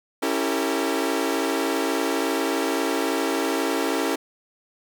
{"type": "chord", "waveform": "sawtooth", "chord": "C# diminished seventh", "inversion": "none", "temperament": "equal with one note detuned", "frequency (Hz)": [277.2, 329.6, 392, 455.5], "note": ["C#4", "E4", "G4", "Bb4"], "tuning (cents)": [0, 0, 0, -40], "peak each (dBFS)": [-23, -23, -25, -24], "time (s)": [0.22, 4.16], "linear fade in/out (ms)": 10, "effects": []}